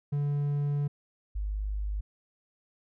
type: tone pair in turn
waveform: triangle / sine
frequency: 144.3 / 51.02 Hz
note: D3 / G#1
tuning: -30 / -30 cents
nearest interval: octave + tritone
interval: 1800 cents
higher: first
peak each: -24 / -29 dBFS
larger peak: first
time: 0.12-0.88 / 1.35-2.01 s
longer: first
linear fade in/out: 10 ms
effects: none